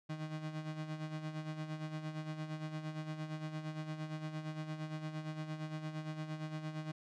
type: tone with tremolo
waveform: 35% pulse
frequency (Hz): 155.56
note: D#3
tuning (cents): 0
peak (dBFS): -36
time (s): 0.09-6.92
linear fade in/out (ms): 10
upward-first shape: sine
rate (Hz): 8.7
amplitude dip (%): 60
effects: low-pass 5000 Hz 12 dB/octave